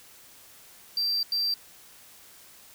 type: tone bursts at uneven times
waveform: triangle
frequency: 4699 Hz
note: D8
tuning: in tune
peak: -23 dBFS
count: 2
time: 0.97-1.23 / 1.32-1.54 s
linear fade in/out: 2 ms
effects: white hiss -52 dBFS RMS until 2.74 s